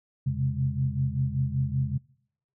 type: tone cluster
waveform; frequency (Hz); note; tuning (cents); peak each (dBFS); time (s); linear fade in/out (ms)
sine; 84.1 / 130 / 135.2 / 205.8; E2 / C3 / C#3 / G#3; +35 / -11 / -43 / -16; -35 / -28 / -27 / -36; 0.26-1.98; 10
effects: noise-tail reverb RT60 0.7 s tail -25 dB re dry